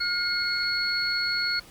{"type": "tone cluster", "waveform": "sine", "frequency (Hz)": [1426, 2156, 4359], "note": ["F6", "C#7", "C#8"], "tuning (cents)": [36, -49, -30], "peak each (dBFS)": [-28, -33, -26], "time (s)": [0, 1.6], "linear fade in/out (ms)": 10, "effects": ["pink hiss -50 dBFS RMS until 1.7 s", "Opus 24 kbps"]}